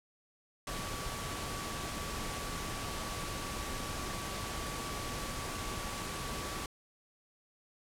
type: tone in noise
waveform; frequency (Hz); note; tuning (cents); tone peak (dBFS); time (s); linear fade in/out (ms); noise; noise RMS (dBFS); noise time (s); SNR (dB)
sine; 1144; D6; -46; -45; 0.67-6.66; 2; pink; -39; 0.67-6.66; -9
effects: low-pass 11000 Hz 12 dB/octave